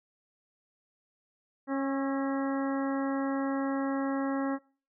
harmonic tone with a mistuned harmonic, 273 Hz, C#4, 26 cents flat, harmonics 1 / 2 / 3 / 4 / 5 / 6 / 7, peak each -29 / -35 / -39 / -41 / -43 / -45 / -46 dBFS, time 1.67-4.59 s, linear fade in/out 50 ms, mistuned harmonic 5, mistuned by -35 cents, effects noise-tail reverb RT60 0.4 s tail -23 dB re dry

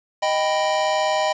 square chord, Eb augmented, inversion none, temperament equal, 622.3 / 784 / 987.8 Hz, Eb5 / G5 / B5, 0 / 0 / 0 cents, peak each -22 / -24 / -26 dBFS, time 0.22-1.33 s, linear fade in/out 10 ms, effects resampled to 16000 Hz + 7-bit

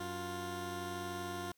15% pulse tone pair together, 93.05 / 351.3 Hz, F#2 / F4, +10 / +10 cents, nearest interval octave + major seventh, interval 2300 cents, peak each -38 / -34 dBFS, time 0-1.52 s, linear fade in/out 5 ms, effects white hiss -75 dBFS RMS until 1.57 s

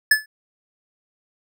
square tone with exponential decay, 1729 Hz, A6, 31 cents flat, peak -9 dBFS, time 0.11-0.26 s, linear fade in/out 5 ms, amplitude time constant 31 ms, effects none

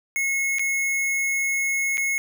square tone with dropouts, 2177 Hz, C#7, 32 cents flat, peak -22 dBFS, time 0.16-2.18 s, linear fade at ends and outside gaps 0 ms, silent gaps 0.585-0.594 / 1.972-1.979 s, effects none

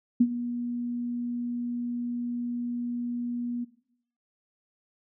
sine tone with ADSR envelope, 240.9 Hz, B3, 43 cents flat, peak -14 dBFS, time 0.2-3.65 s, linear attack 9 ms, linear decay 53 ms, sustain -15 dB, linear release 17 ms, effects noise-tail reverb RT60 0.7 s tail -17 dB re dry

